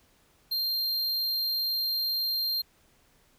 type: tone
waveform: square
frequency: 4186 Hz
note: C8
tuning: in tune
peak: -27 dBFS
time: 0.51-2.62 s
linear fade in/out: 10 ms
effects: pink hiss -64 dBFS RMS until 3.38 s